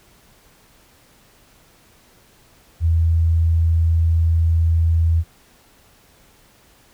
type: tone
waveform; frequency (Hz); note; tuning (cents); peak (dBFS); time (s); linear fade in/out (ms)
sine; 82.4; E2; 0; -13; 2.8-5.24; 50
effects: pink hiss -53 dBFS RMS until 6.93 s